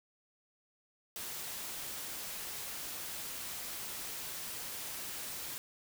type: noise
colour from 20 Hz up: white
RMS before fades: -42 dBFS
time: 1.16-5.58 s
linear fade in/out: 0 ms
effects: none